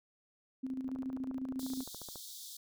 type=tone with tremolo; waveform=sine; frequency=261.6 Hz; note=C4; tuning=in tune; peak=-34 dBFS; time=0.63-1.84 s; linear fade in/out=10 ms; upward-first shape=square; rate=14 Hz; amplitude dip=50%
type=click train; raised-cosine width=1 ms; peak=-34 dBFS; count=19; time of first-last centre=0.89-2.158 s; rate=14.2 Hz
type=high-pass noise; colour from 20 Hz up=pink; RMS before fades=-48 dBFS; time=1.59-2.57 s; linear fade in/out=5 ms; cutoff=3400 Hz; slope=96 dB/octave
effects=none